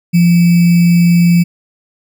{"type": "tone with sample-and-hold", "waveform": "sine", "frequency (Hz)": 172.6, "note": "F3", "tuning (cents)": -20, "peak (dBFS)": -5, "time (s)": [0.13, 1.44], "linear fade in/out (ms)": 20, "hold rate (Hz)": 2450, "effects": []}